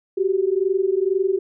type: tone pair together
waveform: sine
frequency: 371.9 / 394 Hz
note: F#4 / G4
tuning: +9 / +9 cents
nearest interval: minor second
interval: 100 cents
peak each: -20 dBFS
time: 0.17-1.39 s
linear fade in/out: 10 ms
effects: none